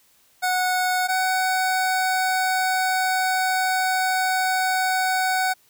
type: tone pair in turn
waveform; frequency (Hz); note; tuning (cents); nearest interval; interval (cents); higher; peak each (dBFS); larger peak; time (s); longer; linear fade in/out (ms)
25% pulse; 736 / 748.9; F#5 / F#5; -9 / +21; unison; 30; second; -16; neither; 0.42-1.08 / 1.08-5.54; second; 20
effects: white hiss -59 dBFS RMS until 5.69 s